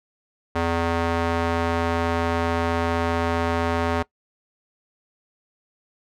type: tone with band-pass filter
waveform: square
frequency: 83.9 Hz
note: E2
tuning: 31 cents sharp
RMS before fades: -23 dBFS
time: 0.55-4.03 s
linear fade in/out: 10 ms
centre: 880 Hz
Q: 0.64
effects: noise-tail reverb RT60 0.1 s tail -20 dB re dry